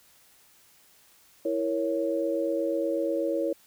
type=chord; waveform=sine; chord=A# diminished; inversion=second; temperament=equal; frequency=329.6 / 466.2 / 554.4 Hz; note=E4 / A#4 / C#5; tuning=0 / 0 / 0 cents; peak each=-29 / -31 / -28 dBFS; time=1.45-3.53 s; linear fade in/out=5 ms; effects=white hiss -59 dBFS RMS until 3.66 s